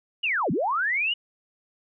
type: linear two-way sweep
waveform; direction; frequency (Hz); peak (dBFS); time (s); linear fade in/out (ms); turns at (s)
sine; down then up; 2960 to 134.4 to 2960; -22; 0.23-1.14; 10; 0.51
effects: none